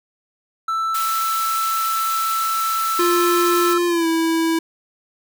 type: tone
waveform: triangle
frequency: 1325 Hz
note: E6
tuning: 9 cents sharp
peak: -17 dBFS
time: 0.68-3.78 s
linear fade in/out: 5 ms
type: high-pass noise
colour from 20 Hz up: white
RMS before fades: -28 dBFS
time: 0.94-3.74 s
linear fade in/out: 10 ms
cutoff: 1000 Hz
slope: 24 dB/octave
type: tone with pitch glide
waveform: square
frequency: 349.2 to 327.7 Hz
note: F4 to E4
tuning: 0 to -10 cents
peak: -17 dBFS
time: 2.99-4.59 s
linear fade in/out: 5 ms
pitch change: -110 cents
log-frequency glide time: 3.87-4.07 s
effects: none